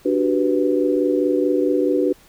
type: chord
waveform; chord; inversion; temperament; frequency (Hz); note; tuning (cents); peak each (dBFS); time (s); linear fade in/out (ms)
sine; G major seventh; second; equal with one note detuned; 293.7 / 370 / 394.7 / 493.9; D4 / F#4 / G4 / B4; 0 / 0 / +12 / 0; -20 / -20 / -26 / -21; 0.05-2.13; 10
effects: pink hiss -51 dBFS RMS until 2.28 s